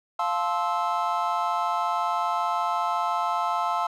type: chord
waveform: triangle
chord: F major seventh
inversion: none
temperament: just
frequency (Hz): 698.5 / 873.1 / 1047.7 / 1309.6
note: F5 / A5 / C6 / E6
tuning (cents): 0 / -14 / +2 / -12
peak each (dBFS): -27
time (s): 0.19-3.87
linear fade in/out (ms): 5
effects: none